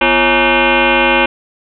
sine tone with frequency modulation, 940 Hz, A#5, 14 cents sharp, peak -8 dBFS, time 0.01-1.26 s, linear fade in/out 5 ms, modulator 297 Hz, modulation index 6.7, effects none

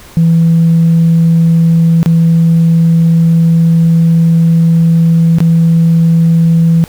sine tone with dropouts, 165.5 Hz, E3, 7 cents sharp, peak -3 dBFS, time 0.17-6.84 s, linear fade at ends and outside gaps 0 ms, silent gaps 2.03-2.06 / 5.385-5.404 s, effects tanh soft clip ceiling -1 dBFS + pink hiss -36 dBFS RMS until 6.88 s

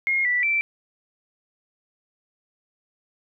sine tone with pitch steps, 2144 / 1966 / 2337 Hz, C7 / B6 / D7, +42 / -8 / -9 cents, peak -19 dBFS, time 0.07-0.61 s, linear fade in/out 0 ms, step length 180 ms, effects none

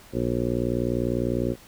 harmonic tone, 60 Hz, B1, 49 cents flat, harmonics 1 / 2 / 3 / 4 / 5 / 6 / 7 / 8 / 9, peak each -34 / -30 / -34 / -29 / -31 / -29 / -33 / -35 / -33 dBFS, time 0.12-1.56 s, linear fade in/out 50 ms, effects pink hiss -50 dBFS RMS until 1.67 s

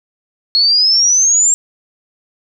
sine exponential sweep, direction up, 4300 to 7500 Hz, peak -8 dBFS, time 0.55-1.54 s, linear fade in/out 0 ms, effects none

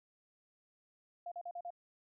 sine tone bursts, 698.5 Hz, F5, in tune, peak -40 dBFS, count 5, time 1.26-1.705 s, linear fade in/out 5 ms, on 57 ms, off 40 ms, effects none

